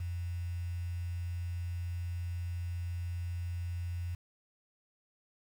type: tone with quantisation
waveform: sine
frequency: 87.31 Hz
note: F2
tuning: in tune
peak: -34 dBFS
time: 0-4.15 s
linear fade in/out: 5 ms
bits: 9
effects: none